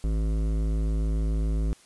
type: tone with hard clipping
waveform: sine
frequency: 53.6 Hz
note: A1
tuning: 45 cents flat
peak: -25 dBFS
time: 0.04-1.73 s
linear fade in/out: 0 ms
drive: 14 dB
effects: white hiss -56 dBFS RMS until 1.85 s + resampled to 24000 Hz